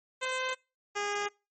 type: tone pair in turn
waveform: 10% pulse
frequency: 516 / 409.5 Hz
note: C5 / G#4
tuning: -24 / -24 cents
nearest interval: major third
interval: 400 cents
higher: first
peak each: -22 dBFS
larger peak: neither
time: 0.21-0.55 / 0.95-1.29 s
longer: neither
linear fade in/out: 20 ms
effects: noise-tail reverb RT60 0.3 s tail -25 dB re dry + MP3 32 kbps